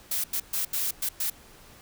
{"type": "noise bursts at uneven times", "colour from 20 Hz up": "blue", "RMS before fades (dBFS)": -28, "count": 6, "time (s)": [[0.11, 0.24], [0.33, 0.4], [0.53, 0.65], [0.73, 0.91], [1.02, 1.09], [1.2, 1.3]], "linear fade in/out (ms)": 5, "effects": ["pink hiss -52 dBFS RMS until 1.81 s"]}